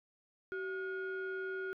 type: tone pair together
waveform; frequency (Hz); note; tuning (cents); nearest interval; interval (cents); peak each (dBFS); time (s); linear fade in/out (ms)
sine; 380.6 / 1437; F#4 / F6; +49 / +49; octave + major seventh; 2300; -37 / -39; 0.52-1.73; 0
effects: tanh soft clip ceiling -33 dBFS